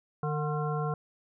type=harmonic tone with a mistuned harmonic; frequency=151.5 Hz; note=D#3; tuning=46 cents flat; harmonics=1 / 3 / 5 / 7 / 9; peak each=-30 / -35 / -37 / -38 / -40 dBFS; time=0.23-0.94 s; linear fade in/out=2 ms; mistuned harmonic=5; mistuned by=-60 cents; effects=none